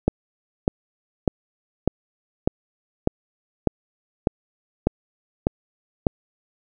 click train, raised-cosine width 2 ms, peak -3 dBFS, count 11, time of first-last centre 0.08-6.068 s, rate 1.67 Hz, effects none

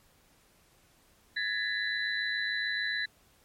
sine tone cluster, 1688 / 1795 / 1992 / 3981 Hz, G#6 / A6 / B6 / B7, +28 / +34 / +14 / +13 cents, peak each -33 / -35 / -37 / -35 dBFS, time 1.36-3.06 s, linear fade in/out 10 ms, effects pink hiss -64 dBFS RMS until 3.44 s + MP3 64 kbps

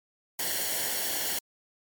white noise with comb filter, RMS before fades -30 dBFS, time 0.39-1.39 s, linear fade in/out 5 ms, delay 0.8 ms, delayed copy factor -0.65, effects MP3 96 kbps

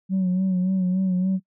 sine tone with vibrato, 185.8 Hz, F#3, 7 cents sharp, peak -17 dBFS, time 0.09-1.4 s, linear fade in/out 50 ms, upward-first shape sine, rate 3.5 Hz, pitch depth 47 cents each way, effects noise-tail reverb RT60 0.1 s tail -26 dB re dry + tanh soft clip ceiling -17 dBFS

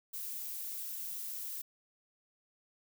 violet noise, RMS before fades -41 dBFS, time 0.13-1.62 s, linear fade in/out 10 ms, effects none

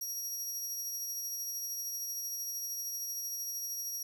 25% pulse tone with tremolo, 5680 Hz, F8, 28 cents sharp, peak -30 dBFS, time 0.01-4.03 s, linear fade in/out 5 ms, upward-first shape triangle, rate 13 Hz, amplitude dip 30%, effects none

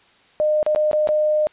sine tone with dropouts, 609 Hz, D#5, 37 cents flat, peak -15 dBFS, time 0.4-1.47 s, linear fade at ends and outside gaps 0 ms, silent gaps 0.629-0.664 / 0.749-0.76 / 0.913-0.931 / 1.073-1.089 s, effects white hiss -54 dBFS RMS until 1.52 s + resampled to 8000 Hz

